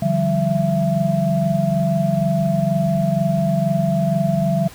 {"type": "tone cluster", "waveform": "sine", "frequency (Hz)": [146.6, 170.7, 192.9, 670], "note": ["D3", "F3", "G3", "E5"], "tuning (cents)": [-3, -39, -28, 28], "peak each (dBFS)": -21, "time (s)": [0.02, 4.68], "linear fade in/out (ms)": 5, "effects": ["pink hiss -41 dBFS RMS until 4.74 s"]}